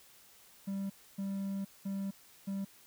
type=tone bursts at uneven times; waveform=triangle; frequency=196 Hz; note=G3; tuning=in tune; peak=-32 dBFS; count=4; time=0.67-0.9 / 1.18-1.65 / 1.85-2.11 / 2.47-2.65 s; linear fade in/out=10 ms; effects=white hiss -60 dBFS RMS until 2.86 s